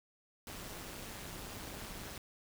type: noise with amplitude modulation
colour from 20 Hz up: pink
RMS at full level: -43 dBFS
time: 0.47-2.18 s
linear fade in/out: 2 ms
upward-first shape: sine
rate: 204 Hz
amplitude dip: 70%
effects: none